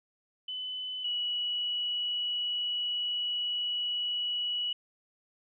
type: tone pair in turn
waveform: sine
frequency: 3013 / 2934 Hz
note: F#7 / F#7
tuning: +31 / -15 cents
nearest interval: unison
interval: 46 cents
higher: first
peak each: -34 / -29 dBFS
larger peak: second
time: 0.48-1.04 / 1.04-4.73 s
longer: second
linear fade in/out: 5 ms
effects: none